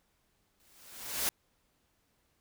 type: noise with exponential growth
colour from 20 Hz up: white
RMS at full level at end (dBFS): -29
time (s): 0.6-1.29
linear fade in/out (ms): 0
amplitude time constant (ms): 150
effects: pink hiss -74 dBFS RMS until 2.4 s